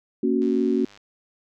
sine chord, F# major, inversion first, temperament equal, 233.1 / 277.2 / 370 Hz, A#3 / C#4 / F#4, 0 / 0 / 0 cents, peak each -23 dBFS, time 0.23-0.85 s, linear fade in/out 5 ms
click train, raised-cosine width 0.2 ms, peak -31 dBFS, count 57, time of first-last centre 0.42-0.974 s, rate 101 Hz
effects none

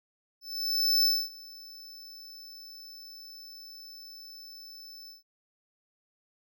square tone with ADSR envelope, 5274 Hz, E8, in tune, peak -21 dBFS, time 0.41-5.23 s, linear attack 630 ms, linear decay 250 ms, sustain -24 dB, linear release 140 ms, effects none

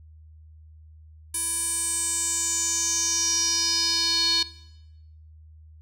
square tone with band-pass filter sweep, 333.9 Hz, E4, 22 cents sharp, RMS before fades -25 dBFS, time 1.34-4.43 s, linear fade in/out 5 ms, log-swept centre 10000 to 4200 Hz, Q 6.4, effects noise-tail reverb RT60 0.9 s tail -18 dB re dry + added 78 Hz sine -46 dBFS peak until 5.81 s

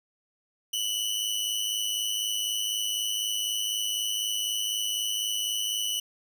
sawtooth tone pair together, 2930 / 3034 Hz, F#7 / F#7, -18 / +43 cents, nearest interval minor second, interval 61 cents, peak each -27 dBFS, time 0.73-6 s, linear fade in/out 5 ms, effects none

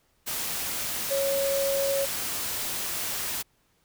sine tone in noise, 552 Hz, C#5, 7 cents flat, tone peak -24 dBFS, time 1.1-2.06 s, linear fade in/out 20 ms, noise white, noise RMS -31 dBFS, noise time 0.26-3.43 s, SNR +4 dB, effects pink hiss -68 dBFS RMS until 3.84 s

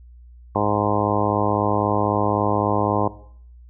harmonic tone, 103.83 Hz, G#2, in tune, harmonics 1 / 2 / 3 / 4 / 5 / 6 / 7 / 8 / 9 / 10, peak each -27 / -27 / -27 / -27 / -27 / -27 / -27 / -27 / -27 / -27 dBFS, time 0.55-3.08 s, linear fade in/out 5 ms, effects noise-tail reverb RT60 0.6 s tail -17 dB re dry + added 60 Hz sine -42 dBFS peak until 3.69 s

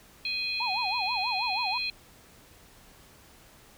harmonic tone, 830.6 Hz, G#5, in tune, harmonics 3 / 4 / 5, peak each -31 / -40 / -32 dBFS, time 0.25-1.9 s, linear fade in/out 2 ms
sine tone with vibrato, 858 Hz, A5, 44 cents flat, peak -30 dBFS, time 0.6-1.78 s, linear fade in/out 5 ms, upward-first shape sine, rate 6.2 Hz, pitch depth 260 cents each way
effects pink hiss -55 dBFS RMS until 3.77 s

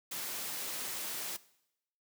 white noise, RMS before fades -39 dBFS, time 0.11-1.37 s, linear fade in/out 10 ms, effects noise-tail reverb RT60 0.8 s tail -19 dB re dry + high-pass 150 Hz 12 dB/octave

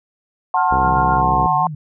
sine chord, F# diminished, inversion none, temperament just, 740 / 888 / 1065.6 Hz, F#5 / A5 / C6, 0 / +16 / +31 cents, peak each -18 dBFS, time 0.54-1.67 s, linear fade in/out 2 ms
sine tone with tremolo, 1400 Hz, F6, 4 cents sharp, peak -22 dBFS, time 0.56-1.22 s, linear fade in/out 20 ms, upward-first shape sine, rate 7.5 Hz, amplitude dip 65%
harmonic tone, 65.41 Hz, C2, in tune, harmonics 1 / 2 / 3 / 4 / 5 / 6 / 7 / 8, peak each -24 / -27 / -29 / -30 / -31 / -32 / -32 / -33 dBFS, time 0.71-1.47 s, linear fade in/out 5 ms
sine tone with vibrato, 155.56 Hz, D#3, in tune, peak -25 dBFS, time 0.84-1.75 s, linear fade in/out 5 ms, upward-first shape triangle, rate 5.2 Hz, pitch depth 180 cents each way
effects none

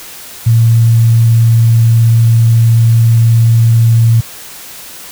sine tone, 114.8 Hz, A#2, 26 cents flat, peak -4 dBFS, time 0.46-4.21 s, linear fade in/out 10 ms, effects white hiss -30 dBFS RMS until 5.11 s

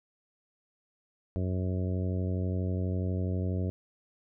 harmonic tone, 92.2 Hz, F#2, 6 cents flat, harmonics 1 / 2 / 3 / 4 / 5 / 6 / 7, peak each -29 / -35 / -39 / -41 / -43 / -45 / -46 dBFS, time 1.36-3.7 s, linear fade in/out 0 ms, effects none

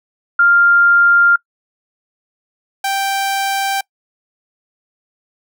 sine / sawtooth tone pair in turn, 1396.9 / 784 Hz, F6 / G5, 0 / 0 cents, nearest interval minor seventh, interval 1000 cents, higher first, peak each -7 / -12 dBFS, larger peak first, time 0.39-1.36 / 2.84-3.81 s, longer neither, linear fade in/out 5 ms, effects noise-tail reverb RT60 0.1 s tail -25 dB re dry

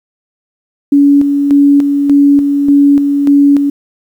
sine tone with tremolo, 283.6 Hz, C#4, 40 cents sharp, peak -3 dBFS, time 0.92-3.7 s, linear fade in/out 5 ms, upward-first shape square, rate 1.7 Hz, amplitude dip 45%, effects 7-bit

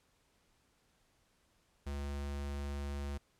square tone, 70.9 Hz, C#2, 40 cents sharp, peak -38 dBFS, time 1.86-3.18 s, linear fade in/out 10 ms, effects pink hiss -73 dBFS RMS until 3.39 s + low-pass 11000 Hz 12 dB/octave

